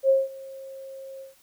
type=tone with ADSR envelope; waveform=sine; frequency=537 Hz; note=C5; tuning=45 cents sharp; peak=-14 dBFS; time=0.03-1.35 s; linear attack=62 ms; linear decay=190 ms; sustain=-23 dB; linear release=140 ms; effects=white hiss -59 dBFS RMS until 1.42 s